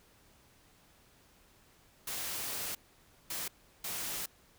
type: noise bursts at uneven times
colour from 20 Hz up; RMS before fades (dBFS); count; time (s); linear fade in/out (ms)
white; -38; 3; 2.07-2.75 / 3.3-3.48 / 3.84-4.26; 5
effects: pink hiss -64 dBFS RMS until 4.58 s